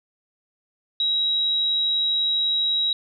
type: tone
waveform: sine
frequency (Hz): 3848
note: B7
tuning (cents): -46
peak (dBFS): -19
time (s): 1-2.93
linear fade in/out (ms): 2
effects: none